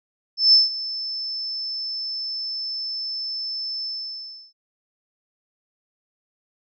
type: tone with ADSR envelope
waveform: sine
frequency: 5274 Hz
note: E8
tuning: in tune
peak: -9 dBFS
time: 0.37-4.53 s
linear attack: 160 ms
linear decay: 160 ms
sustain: -17 dB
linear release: 680 ms
effects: none